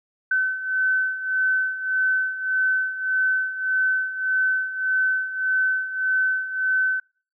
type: beating tone pair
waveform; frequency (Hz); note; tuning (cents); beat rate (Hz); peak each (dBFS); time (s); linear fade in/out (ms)
sine; 1522 / 1523.7; F#6 / G6; +48 / -50; 1.7; -26 / -21; 0.31-7; 5
effects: noise-tail reverb RT60 0.4 s tail -25 dB re dry